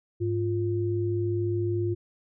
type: tone pair together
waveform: sine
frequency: 103.82 / 349.2 Hz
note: G#2 / F4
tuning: 0 / 0 cents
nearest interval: octave + major sixth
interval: 2100 cents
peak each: -27 dBFS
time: 0.2-1.95 s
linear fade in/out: 20 ms
effects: none